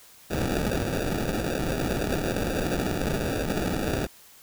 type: noise with sample-and-hold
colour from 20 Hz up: white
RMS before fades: -27 dBFS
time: 0.3-4.07 s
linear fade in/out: 10 ms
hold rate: 1050 Hz
effects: white hiss -52 dBFS RMS until 4.42 s